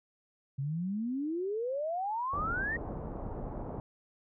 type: exponential sweep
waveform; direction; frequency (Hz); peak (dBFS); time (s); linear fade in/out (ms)
sine; up; 131.7 to 1900; -31; 0.58-2.77; 10
type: low-pass noise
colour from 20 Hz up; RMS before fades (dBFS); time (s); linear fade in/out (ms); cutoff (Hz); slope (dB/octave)
pink; -39; 2.33-3.8; 0; 910; 24
effects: none